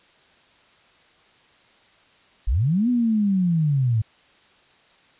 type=linear two-way sweep; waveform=sine; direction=up then down; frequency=40 to 250 to 105.2 Hz; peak=-17 dBFS; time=2.47-4.02 s; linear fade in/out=10 ms; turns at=2.89 s; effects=white hiss -56 dBFS RMS until 5.19 s + resampled to 8000 Hz